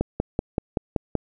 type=click train; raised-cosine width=2 ms; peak=-8 dBFS; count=7; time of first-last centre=0.01-1.153 s; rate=5.25 Hz; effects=none